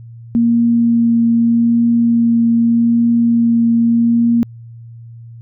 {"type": "tone with vibrato", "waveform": "sine", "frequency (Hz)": 233.1, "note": "A#3", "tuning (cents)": 0, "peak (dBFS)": -9, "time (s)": [0.35, 4.43], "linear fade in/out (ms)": 0, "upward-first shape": "triangle", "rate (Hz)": 0.82, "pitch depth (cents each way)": 11, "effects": ["added 116 Hz sine -32 dBFS peak until 5.41 s"]}